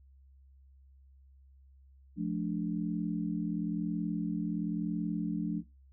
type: chord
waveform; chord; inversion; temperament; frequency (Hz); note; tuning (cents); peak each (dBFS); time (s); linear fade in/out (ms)
sine; D minor; first; equal with one note detuned; 174.61 / 215.6 / 293.7; F3 / A3 / D4; 0 / -35 / 0; -34 / -35 / -35; 2.16-5.63; 50
effects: noise-tail reverb RT60 0.2 s tail -18 dB re dry + added 67 Hz sine -56 dBFS peak until 5.92 s